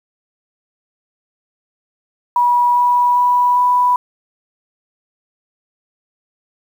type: tone with pitch steps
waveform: sine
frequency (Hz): 970 / 975.6 / 981.3 / 987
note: B5 / B5 / B5 / B5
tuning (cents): -31 / -21 / -11 / -1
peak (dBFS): -10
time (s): 2.36-3.96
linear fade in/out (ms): 2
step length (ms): 400
effects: 7-bit